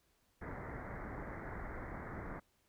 pink low-pass noise, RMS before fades -45 dBFS, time 0.41-2.4 s, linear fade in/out 10 ms, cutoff 2100 Hz, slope 96 dB/octave, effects pink hiss -75 dBFS RMS until 2.68 s

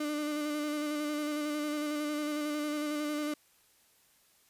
35% pulse tone with vibrato, 298.4 Hz, D4, 28 cents sharp, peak -30 dBFS, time 0-3.34 s, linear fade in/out 5 ms, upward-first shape square, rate 11 Hz, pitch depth 21 cents each way, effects white hiss -66 dBFS RMS until 4.49 s + resampled to 32000 Hz

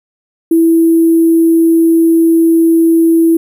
sine tone with sample-and-hold, 329.6 Hz, E4, in tune, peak -5 dBFS, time 0.51-3.37 s, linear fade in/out 5 ms, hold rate 11025 Hz, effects none

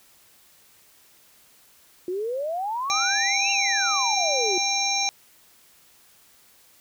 sine exponential two-way sweep, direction up then down, 348.9 to 2794 to 348.9 Hz, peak -25 dBFS, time 2.08-4.58 s, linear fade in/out 2 ms, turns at 3.51 s
harmonic tone, 793 Hz, G5, 20 cents sharp, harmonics 1 / 3 / 5 / 7 / 8, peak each -28 / -28 / -28 / -28 / -28 dBFS, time 2.9-5.09 s, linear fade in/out 0 ms
effects white hiss -56 dBFS RMS until 6.8 s

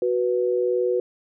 sine tone pair together, 370 / 491.3 Hz, F#4 / B4, 0 / -9 cents, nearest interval perfect fourth, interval 491 cents, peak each -22 dBFS, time 0.02-1 s, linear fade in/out 2 ms, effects none

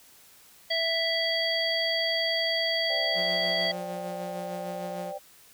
harmonic tone, 659.3 Hz, E5, in tune, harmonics 1 / 3 / 5 / 7, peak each -30 / -30 / -30 / -30 dBFS, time 0.7-3.72 s, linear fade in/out 10 ms
sine chord, C suspended second, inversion none, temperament equal, 523.3 / 587.3 / 784 Hz, C5 / D5 / G5, 0 / 0 / 0 cents, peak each -40 / -36 / -38 dBFS, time 2.89-5.19 s, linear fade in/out 20 ms
sawtooth tone with tremolo, 178.7 Hz, F3, 40 cents sharp, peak -32 dBFS, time 3.14-5.13 s, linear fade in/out 50 ms, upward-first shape sine, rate 6.6 Hz, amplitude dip 35%
effects white hiss -55 dBFS RMS until 5.53 s

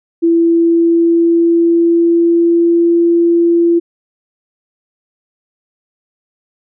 sine tone with pitch glide, 334.7 to 340 Hz, E4 to F4, +26 to -46 cents, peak -7 dBFS, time 0.22-3.8 s, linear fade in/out 20 ms, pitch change +28 cents, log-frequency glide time 0.35-2.97 s, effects none

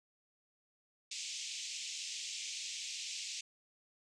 white band-pass noise, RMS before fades -43 dBFS, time 1.11-3.41 s, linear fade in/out 5 ms, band 2300 to 7500 Hz, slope 48 dB/octave, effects none

